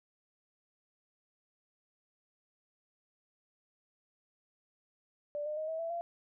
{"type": "tone with pitch steps", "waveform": "sine", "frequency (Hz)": [587.3, 605.6, 624.4, 643.8, 663.8, 684.4], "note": ["D5", "D#5", "D#5", "E5", "E5", "F5"], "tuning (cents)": [0, -47, 6, -41, 12, -35], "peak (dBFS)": -34, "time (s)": [5.35, 6.01], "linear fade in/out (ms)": 0, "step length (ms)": 110, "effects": []}